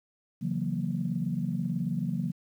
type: chord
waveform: sine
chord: F# dominant seventh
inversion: second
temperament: equal with one note detuned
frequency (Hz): 138.59 / 166.54 / 185 / 233.1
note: C#3 / E3 / F#3 / A#3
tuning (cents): 0 / +18 / 0 / 0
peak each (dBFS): -34 / -32 / -32 / -34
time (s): 0.41-2.32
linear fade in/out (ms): 20
effects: tanh soft clip ceiling -17 dBFS + 10-bit